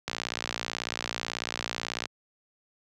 click train, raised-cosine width 0.2 ms, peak -12 dBFS, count 116, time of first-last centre 0.08-2.056 s, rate 58.2 Hz, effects high-pass 100 Hz 12 dB/octave

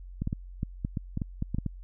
clicks, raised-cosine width 5 ms, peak -17 dBFS, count 12, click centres 0.22 / 0.274 / 0.329 / 0.631 / 0.849 / 0.972 / 1.174 / 1.218 / 1.424 / 1.546 / 1.585 / 1.663 s, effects added 45 Hz sine -41 dBFS peak until 1.83 s

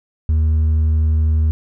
triangle tone with hard clipping, 78 Hz, D#2, 5 cents sharp, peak -11 dBFS, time 0.29-1.51 s, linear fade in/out 0 ms, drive 1 dB, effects none

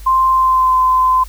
sine tone with pitch glide, 1046.5 to 1027.9 Hz, C6 to C6, 0 to -31 cents, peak -9 dBFS, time 0.06-1.24 s, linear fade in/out 10 ms, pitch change -31 cents, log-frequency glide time 0.31-0.76 s, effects added 50 Hz sine -30 dBFS peak until 1.28 s + white hiss -43 dBFS RMS until 1.28 s

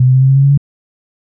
sine tone with pitch steps, 126.9 / 128.89 / 130.92 / 132.98 / 135.07 / 137.19 / 139.35 / 141.54 Hz, B2 / C3 / C3 / C3 / C#3 / C#3 / C#3 / C#3, +47 / -26 / +1 / +28 / -45 / -18 / +9 / +36 cents, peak -5 dBFS, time 0-0.576 s, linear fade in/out 5 ms, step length 72 ms, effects none

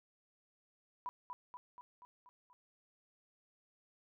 sine tone with echo, 987.8 Hz, B5, in tune, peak -38 dBFS, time 1.06-1.09 s, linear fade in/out 0 ms, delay 240 ms, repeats 6, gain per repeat -4 dB, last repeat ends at 2.53 s, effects none

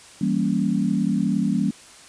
sine chord, E diminished seventh, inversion none, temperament equal, 164.81 / 196 / 233.1 / 277.2 Hz, E3 / G3 / Bb3 / Db4, 0 / 0 / 0 / 0 cents, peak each -27 / -22 / -24 / -26 dBFS, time 0.21-1.71 s, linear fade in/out 5 ms, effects white hiss -46 dBFS RMS until 2.08 s + resampled to 22050 Hz

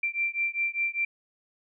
sine beating tone pair, 2354 / 2359 Hz, D7 / D7, +3 / +7 cents, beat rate 5 Hz, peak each -29 dBFS, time 0.03-1.05 s, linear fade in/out 5 ms, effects none

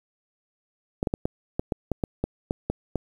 clicks, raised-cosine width 2 ms, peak -11 dBFS, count 12, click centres 1.029 / 1.072 / 1.139 / 1.255 / 1.595 / 1.722 / 1.917 / 2.038 / 2.24 / 2.509 / 2.7 / 2.957 s, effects 8-bit

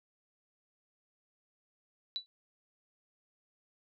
sine tone with exponential decay, 3953 Hz, B7, 1 cent sharp, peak -29 dBFS, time 2.16-2.26 s, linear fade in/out 0 ms, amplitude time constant 21 ms, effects none

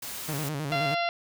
white noise, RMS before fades -37 dBFS, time 0.02-0.49 s, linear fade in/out 5 ms
sawtooth tone with vibrato, 146.83 Hz, D3, in tune, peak -26 dBFS, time 0.28-0.95 s, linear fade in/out 10 ms, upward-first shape square, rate 9.5 Hz, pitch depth 94 cents each way
harmonic tone, 688 Hz, F5, 26 cents flat, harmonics 1 / 2 / 3 / 4 / 5 / 6 / 7 / 8, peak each -27 / -34 / -34 / -34 / -39 / -39 / -46 / -48 dBFS, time 0.72-1.09 s, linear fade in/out 0 ms
effects none

